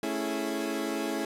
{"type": "chord", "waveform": "30% pulse", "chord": "A major seventh", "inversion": "none", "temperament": "equal", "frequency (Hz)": [220, 277.2, 329.6, 415.3], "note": ["A3", "C#4", "E4", "G#4"], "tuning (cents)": [0, 0, 0, 0], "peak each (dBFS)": [-34, -32, -31, -34], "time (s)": [0.03, 1.25], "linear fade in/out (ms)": 2, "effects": ["resampled to 32000 Hz", "9-bit"]}